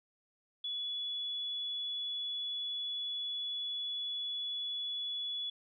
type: tone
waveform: sine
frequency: 3411 Hz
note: G#7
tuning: 46 cents sharp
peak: -35 dBFS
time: 0.64-5.5 s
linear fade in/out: 5 ms
effects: none